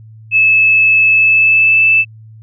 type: tone with pitch glide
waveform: sine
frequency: 2606 to 2635 Hz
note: E7 to E7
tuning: -20 to -1 cents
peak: -6 dBFS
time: 0.31-2.05 s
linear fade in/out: 50 ms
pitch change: +19 cents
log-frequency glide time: 1.1-1.84 s
effects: added 110 Hz sine -34 dBFS peak until 2.42 s